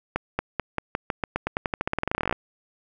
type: accelerating click train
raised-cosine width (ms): 0.5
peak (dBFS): -9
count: 28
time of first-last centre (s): 0.16-2.326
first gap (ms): 230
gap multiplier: 0.9
effects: none